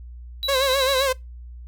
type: tone with tremolo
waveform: triangle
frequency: 3922 Hz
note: B7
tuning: 13 cents flat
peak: -21 dBFS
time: 0.43-1.05 s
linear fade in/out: 0 ms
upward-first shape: sine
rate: 11 Hz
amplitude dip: 55%
type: tone with vibrato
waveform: sawtooth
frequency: 535 Hz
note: C5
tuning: 38 cents sharp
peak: -15 dBFS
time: 0.48-1.13 s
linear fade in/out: 10 ms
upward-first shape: sine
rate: 7.6 Hz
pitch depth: 76 cents each way
effects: noise-tail reverb RT60 0.2 s tail -23 dB re dry + added 60 Hz sine -36 dBFS peak until 1.67 s